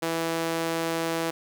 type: tone with high-pass filter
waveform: sawtooth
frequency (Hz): 164.81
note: E3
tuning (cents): 0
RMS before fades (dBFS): -28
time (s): 0.02-1.31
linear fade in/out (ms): 10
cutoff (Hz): 380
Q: 1.1
effects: none